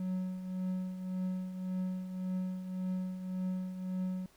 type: tone with tremolo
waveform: triangle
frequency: 185 Hz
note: F#3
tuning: in tune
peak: -29 dBFS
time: 0-4.26 s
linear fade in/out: 2 ms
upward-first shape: triangle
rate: 1.8 Hz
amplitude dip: 65%
effects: pink hiss -65 dBFS RMS until 4.36 s